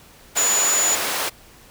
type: high-pass noise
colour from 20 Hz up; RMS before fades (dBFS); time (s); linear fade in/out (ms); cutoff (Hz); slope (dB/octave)
pink; -24; 0.35-1.3; 20; 550; 12
type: tone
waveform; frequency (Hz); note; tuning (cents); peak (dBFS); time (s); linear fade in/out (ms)
sine; 6960; A8; -20; -17; 0.37-0.95; 2
effects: pink hiss -48 dBFS RMS until 1.7 s